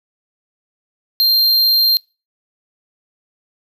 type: tone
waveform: square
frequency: 4181 Hz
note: C8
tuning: 2 cents flat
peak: -11 dBFS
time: 1.2-1.97 s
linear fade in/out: 0 ms
effects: noise-tail reverb RT60 0.3 s tail -26 dB re dry